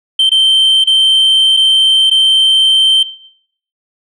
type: tone with dropouts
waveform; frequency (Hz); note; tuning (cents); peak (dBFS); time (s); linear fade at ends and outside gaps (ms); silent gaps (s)
sine; 3118; G7; -10; -4; 0.19-3.03; 5; 0.294-0.316 / 0.84-0.872 / 1.567-1.571 / 2.099-2.112
effects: noise-tail reverb RT60 0.7 s tail -21 dB re dry + tanh soft clip ceiling -5 dBFS